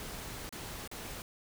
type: noise with dropouts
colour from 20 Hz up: pink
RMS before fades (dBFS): -43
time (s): 0-1.22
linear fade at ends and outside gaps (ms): 1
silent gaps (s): 0.492-0.525 / 0.876-0.914
effects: none

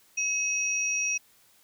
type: tone pair together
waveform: sine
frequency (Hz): 2561 / 5749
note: D#7 / F8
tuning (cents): +49 / +49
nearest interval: octave + major second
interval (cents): 1400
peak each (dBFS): -28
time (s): 0.17-1.18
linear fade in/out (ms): 10
effects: white hiss -61 dBFS RMS until 1.63 s

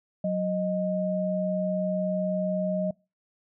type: tone pair together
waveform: sine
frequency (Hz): 184.92 / 621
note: F#3 / D#5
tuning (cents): -1 / -3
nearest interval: octave + major sixth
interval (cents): 2098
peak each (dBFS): -27 / -27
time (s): 0.24-2.91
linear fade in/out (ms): 5
effects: noise-tail reverb RT60 0.3 s tail -26 dB re dry

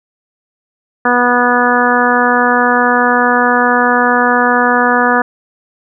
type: harmonic tone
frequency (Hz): 244.7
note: B3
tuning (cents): -16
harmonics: 1 / 2 / 3 / 4 / 5 / 6 / 7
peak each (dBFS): -16 / -16 / -16 / -16 / -16 / -16 / -16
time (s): 1.05-5.22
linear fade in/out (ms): 5
effects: none

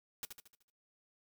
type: noise with echo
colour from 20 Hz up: white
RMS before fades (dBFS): -41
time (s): 0.23-0.25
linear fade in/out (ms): 0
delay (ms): 75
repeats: 6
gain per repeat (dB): -6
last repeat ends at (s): 0.7
effects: noise-tail reverb RT60 0.1 s tail -18 dB re dry

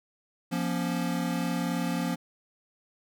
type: chord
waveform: square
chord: Bb minor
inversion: second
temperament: equal with one note detuned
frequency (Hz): 174.61 / 238.3 / 277.2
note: F3 / Bb3 / Db4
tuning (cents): 0 / +38 / 0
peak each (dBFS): -31 / -33 / -34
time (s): 0.51-2.16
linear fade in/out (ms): 20
effects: none

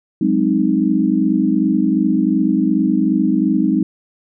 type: chord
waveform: sine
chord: Ab dominant seventh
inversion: third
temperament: equal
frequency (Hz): 185 / 207.7 / 261.6 / 311.1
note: Gb3 / Ab3 / C4 / Eb4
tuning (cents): 0 / 0 / 0 / 0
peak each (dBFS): -20 / -18 / -18 / -17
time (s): 0.21-3.83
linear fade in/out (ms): 5
effects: none

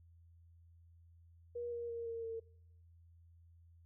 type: tone with pitch steps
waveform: sine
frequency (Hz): 478.5 / 472.2 / 466 / 459.8 / 453.7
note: A#4 / A#4 / A#4 / A#4 / A#4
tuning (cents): +45 / +22 / -1 / -24 / -47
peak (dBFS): -39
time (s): 1.55-2.4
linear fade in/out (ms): 10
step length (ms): 170
effects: noise-tail reverb RT60 0.7 s tail -22 dB re dry + added 84 Hz sine -60 dBFS peak until 3.85 s

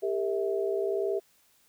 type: tone cluster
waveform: sine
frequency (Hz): 397.3 / 458.2 / 651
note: G4 / A#4 / E5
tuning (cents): +23 / -30 / -22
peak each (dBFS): -28 / -33 / -33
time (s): 0.02-1.2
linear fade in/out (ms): 20
effects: white hiss -65 dBFS RMS until 1.68 s

